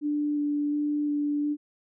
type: tone with vibrato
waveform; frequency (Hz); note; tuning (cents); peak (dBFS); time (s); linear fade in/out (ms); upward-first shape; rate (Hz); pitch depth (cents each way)
sine; 293.7; D4; 0; -24; 0.01-1.57; 50; square; 1.4; 8
effects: none